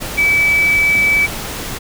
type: tone in noise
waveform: sine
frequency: 2300 Hz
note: D7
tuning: 37 cents flat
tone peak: -10 dBFS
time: 0.17-1.27 s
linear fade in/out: 20 ms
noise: pink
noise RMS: -25 dBFS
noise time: 0-1.79 s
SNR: +12 dB
effects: none